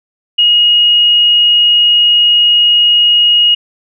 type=tone; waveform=sine; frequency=2880 Hz; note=F#7; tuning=47 cents flat; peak=-5 dBFS; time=0.38-3.55 s; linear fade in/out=10 ms; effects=none